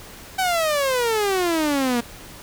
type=exponential sweep; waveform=sawtooth; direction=down; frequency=770 to 233.1 Hz; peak=-15 dBFS; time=0.38-2.01 s; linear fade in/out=10 ms; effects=pink hiss -41 dBFS RMS until 2.42 s